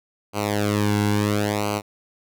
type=tone with flanger; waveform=sawtooth; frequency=103.83 Hz; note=G#2; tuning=in tune; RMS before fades=-22 dBFS; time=0.33-1.82 s; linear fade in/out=50 ms; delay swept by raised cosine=0.56 to 1.66 ms; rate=0.73 Hz; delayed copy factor=-0.95; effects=none